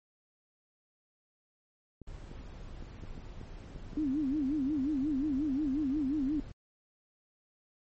clicks, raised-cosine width 3 ms, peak -33 dBFS, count 8, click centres 2.017 / 2.315 / 2.825 / 3.037 / 3.179 / 3.414 / 3.761 / 3.932 s
brown noise, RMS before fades -45 dBFS, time 2.07-6.52 s, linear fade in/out 5 ms
sine tone with vibrato, 283.9 Hz, C#4, 41 cents sharp, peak -28 dBFS, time 3.97-6.4 s, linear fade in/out 2 ms, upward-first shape sine, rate 5.6 Hz, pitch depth 170 cents each way
effects MP3 32 kbps

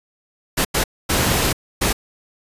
pink noise bursts at uneven times, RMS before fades -18 dBFS, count 4, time 0.57-0.65 / 0.74-0.84 / 1.09-1.53 / 1.81-1.93 s, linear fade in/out 10 ms, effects resampled to 32000 Hz

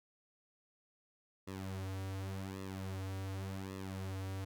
sawtooth tone with flanger, 95.8 Hz, G2, 39 cents flat, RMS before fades -42 dBFS, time 1.47-4.45 s, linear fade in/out 10 ms, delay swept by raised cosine 1.3 to 5.8 ms, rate 0.88 Hz, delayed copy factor -0.9, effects none

